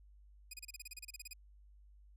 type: tone bursts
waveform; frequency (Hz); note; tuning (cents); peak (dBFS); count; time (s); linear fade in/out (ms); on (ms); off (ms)
10% pulse; 2476; D#7; -9; -36; 15; 0.51-1.334; 5; 26; 31
effects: added 50 Hz sine -58 dBFS peak until 2.16 s + resampled to 32000 Hz